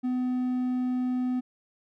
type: tone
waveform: triangle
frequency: 251.7 Hz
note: B3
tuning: 33 cents sharp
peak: -23 dBFS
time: 0.03-1.41 s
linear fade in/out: 20 ms
effects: none